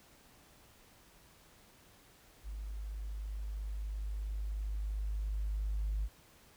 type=tone with level ramp; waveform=sine; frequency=51.5 Hz; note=G#1; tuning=14 cents flat; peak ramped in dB=-39 to -30 dBFS; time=2.43-6.09 s; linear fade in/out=50 ms; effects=tanh soft clip ceiling -28 dBFS + pink hiss -62 dBFS RMS until 6.56 s